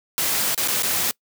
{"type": "noise with dropouts", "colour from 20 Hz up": "white", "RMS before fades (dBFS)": -22, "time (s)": [0.18, 1.11], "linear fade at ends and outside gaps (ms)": 0, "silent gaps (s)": [[0.546, 0.577], [0.676, 0.683], [0.823, 0.832]], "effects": ["noise-tail reverb RT60 0.1 s tail -24 dB re dry", "high-pass 100 Hz 12 dB/octave"]}